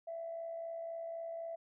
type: tone with amplitude modulation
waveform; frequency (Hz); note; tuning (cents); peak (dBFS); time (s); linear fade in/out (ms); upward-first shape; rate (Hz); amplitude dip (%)
sine; 665; E5; +15; -37; 0.07-1.56; 10; sine; 63.9; 45
effects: tanh soft clip ceiling -33 dBFS